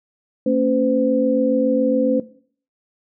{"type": "tone cluster", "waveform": "sine", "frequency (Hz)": [228.3, 275.5, 511], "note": ["A#3", "C#4", "C5"], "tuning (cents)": [-36, -11, -41], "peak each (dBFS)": -19, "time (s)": [0.46, 2.2], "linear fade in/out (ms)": 5, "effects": ["noise-tail reverb RT60 0.5 s tail -17 dB re dry"]}